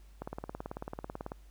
click train, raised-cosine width 1 ms, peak -24 dBFS, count 21, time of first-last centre 0.22-1.319 s, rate 18.2 Hz, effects added 50 Hz sine -52 dBFS peak until 1.5 s + pink hiss -67 dBFS RMS until 1.5 s

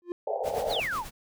triangle tone with exponential growth, 350 Hz, F4, 4 cents sharp, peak -24 dBFS, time 0.02-0.12 s, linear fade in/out 1 ms, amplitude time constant 20 ms
pink band-pass noise, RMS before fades -30 dBFS, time 0.27-0.8 s, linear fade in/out 5 ms, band 430 to 840 Hz, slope 96 dB/octave
pink noise with tremolo, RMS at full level -38 dBFS, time 0.43-1.11 s, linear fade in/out 50 ms, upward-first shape sine, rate 8 Hz, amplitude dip 70%
sine exponential sweep, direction down, 4739 to 773 Hz, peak -28 dBFS, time 0.69-1.05 s, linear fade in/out 50 ms
effects none

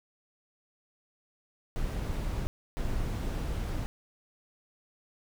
brown noise bursts at uneven times, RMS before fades -32 dBFS, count 2, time 1.76-2.47 / 2.77-3.86 s, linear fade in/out 0 ms, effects none

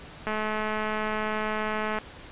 click train, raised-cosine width 0.5 ms, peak -15 dBFS, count 370, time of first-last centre 0.27-1.986 s, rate 215 Hz, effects pink hiss -45 dBFS RMS until 2.31 s + resampled to 8000 Hz

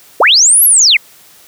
sine linear two-way sweep, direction up then down, 324.1 to 11840 to 1953 Hz, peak -4 dBFS, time 0.2-0.97 s, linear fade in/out 5 ms, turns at 0.64 s, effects white hiss -42 dBFS RMS until 1.47 s + high-pass 60 Hz 12 dB/octave

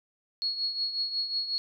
sine tone with tremolo, 4332 Hz, C#8, 41 cents flat, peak -25 dBFS, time 0.42-1.58 s, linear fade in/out 0 ms, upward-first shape triangle, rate 5.5 Hz, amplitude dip 70%, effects none

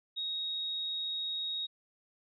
sine tone, 3766 Hz, A#7, 17 cents sharp, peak -33 dBFS, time 0.16-1.67 s, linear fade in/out 20 ms, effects none

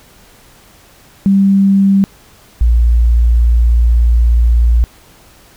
sine tone pair in turn, 196 / 58.27 Hz, G3 / A#1, 0 / 0 cents, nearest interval octave + major sixth, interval 2100 cents, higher first, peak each -6 dBFS, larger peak neither, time 1.26-2.04 / 2.61-4.84 s, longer second, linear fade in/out 0 ms, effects pink hiss -44 dBFS RMS until 5.56 s

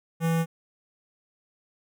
square tone with notch filter, 164.81 Hz, E3, in tune, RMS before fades -24 dBFS, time 0.2-0.46 s, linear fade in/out 50 ms, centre 4400 Hz, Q 1.3, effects none

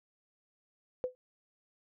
sine tone with exponential decay, 505 Hz, B4, 39 cents sharp, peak -26 dBFS, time 1.04-1.15 s, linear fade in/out 0 ms, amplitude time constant 23 ms, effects none

